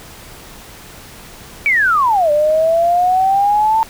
sine exponential two-way sweep, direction down then up, 2349 to 587.3 to 901 Hz, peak -10 dBFS, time 1.66-3.83 s, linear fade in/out 0 ms, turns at 2.31 s, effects pink hiss -37 dBFS RMS until 3.89 s

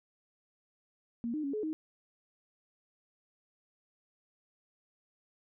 sine tone with pitch steps, 234.3 / 305.3 / 278.9 / 426.4 / 313.2 Hz, A#3 / D#4 / C#4 / G#4 / D#4, +9 / -33 / +11 / +46 / +11 cents, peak -32 dBFS, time 1.24-1.73 s, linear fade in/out 0 ms, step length 98 ms, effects none

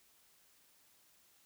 silence, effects white hiss -68 dBFS RMS until 1.45 s

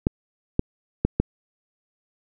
clicks, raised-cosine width 3 ms, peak -5 dBFS, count 4, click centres 0.069 / 0.594 / 1.05 / 1.2 s, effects none

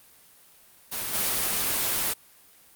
white noise with level steps, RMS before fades -31 / -26 dBFS, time 0.91-2.14 s, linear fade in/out 20 ms, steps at 1.13 s, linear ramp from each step 20 ms, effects white hiss -55 dBFS RMS until 2.75 s + Opus 32 kbps

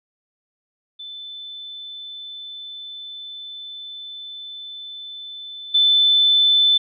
sine tone with level steps, 3520 Hz, A7, in tune, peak -32 / -12 dBFS, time 0.99-6.78 s, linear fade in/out 10 ms, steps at 5.74 s, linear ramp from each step 10 ms, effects none

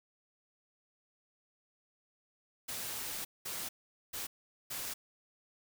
white noise bursts at uneven times, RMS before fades -40 dBFS, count 4, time 2.68-3.25 / 3.45-3.69 / 4.13-4.27 / 4.7-4.94 s, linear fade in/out 10 ms, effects none

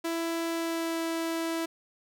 sawtooth tone with pitch glide, 332.2 to 329.3 Hz, E4 to E4, +13 to -2 cents, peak -25 dBFS, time 0.04-1.66 s, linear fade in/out 10 ms, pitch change -15 cents, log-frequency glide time 0.5-1.03 s, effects none

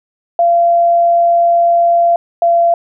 sine tone pair in turn, 686 / 683 Hz, F5 / F5, -31 / -39 cents, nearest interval unison, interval 8 cents, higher first, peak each -7 dBFS, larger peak neither, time 0.39-2.16 / 2.42-2.74 s, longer first, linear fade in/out 2 ms, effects none

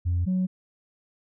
sine tone pair in turn, 87.5 / 184.92 Hz, F2 / F#3, +4 / -1 cents, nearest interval octave + minor second, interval 1295 cents, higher second, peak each -20 dBFS, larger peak neither, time 0.05-0.26 / 0.26-0.47 s, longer neither, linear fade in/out 20 ms, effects tanh soft clip ceiling -19 dBFS

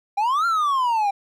triangle exponential two-way sweep, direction up then down, 784 to 1400 to 784 Hz, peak -16 dBFS, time 0.17-1.11 s, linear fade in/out 10 ms, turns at 0.46 s, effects none

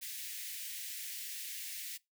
white high-pass noise, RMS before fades -43 dBFS, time 0.01-1.98 s, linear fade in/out 20 ms, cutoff 1800 Hz, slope 48 dB/octave, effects noise-tail reverb RT60 0.2 s tail -22 dB re dry

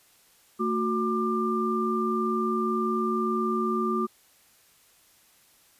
sine tone cluster, 223.8 / 365.6 / 1192 Hz, A3 / F#4 / D6, +30 / -21 / +25 cents, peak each -28 dBFS, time 0.59-4.07 s, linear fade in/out 20 ms, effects white hiss -60 dBFS RMS until 5.79 s + resampled to 32000 Hz

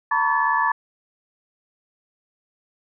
sine tone cluster, 907 / 985 / 1132 / 1730 Hz, A#5 / B5 / C#6 / A6, -48 / -5 / +36 / -30 cents, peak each -23 dBFS, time 0.11-0.72 s, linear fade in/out 5 ms, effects none

